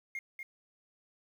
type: tone with echo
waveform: sine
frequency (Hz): 2132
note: C7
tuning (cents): +32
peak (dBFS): -33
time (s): 0.15-0.19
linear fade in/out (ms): 2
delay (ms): 240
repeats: 1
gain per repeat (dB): -6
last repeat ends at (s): 0.43
effects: tanh soft clip ceiling -35 dBFS + 10-bit